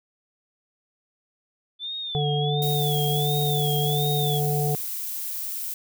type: tone with vibrato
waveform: sine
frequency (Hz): 3480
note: A7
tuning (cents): -20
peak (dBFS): -29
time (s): 1.79-4.41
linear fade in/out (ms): 50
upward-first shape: sine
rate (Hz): 1.4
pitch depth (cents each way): 120
type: harmonic tone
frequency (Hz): 146.83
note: D3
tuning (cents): 0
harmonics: 1 / 3 / 5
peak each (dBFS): -23 / -28 / -30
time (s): 2.15-4.75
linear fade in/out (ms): 0
type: noise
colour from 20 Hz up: violet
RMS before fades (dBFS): -31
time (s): 2.62-5.74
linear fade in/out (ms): 2
effects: none